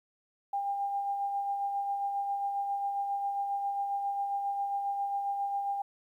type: tone with tremolo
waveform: sine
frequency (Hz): 800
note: G5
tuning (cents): +35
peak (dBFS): -28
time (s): 0.53-5.82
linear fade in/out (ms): 5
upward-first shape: sine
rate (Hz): 7.4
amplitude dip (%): 35
effects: 11-bit